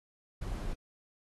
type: noise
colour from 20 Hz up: brown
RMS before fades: -36 dBFS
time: 0.41-0.74 s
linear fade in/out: 10 ms
effects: AAC 32 kbps